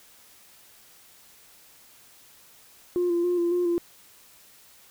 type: tone with vibrato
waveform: sine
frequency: 349.2 Hz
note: F4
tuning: in tune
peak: -20 dBFS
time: 2.96-3.78 s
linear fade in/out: 0 ms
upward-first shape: square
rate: 3.6 Hz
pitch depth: 26 cents each way
effects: tanh soft clip ceiling -18 dBFS + white hiss -54 dBFS RMS until 4.9 s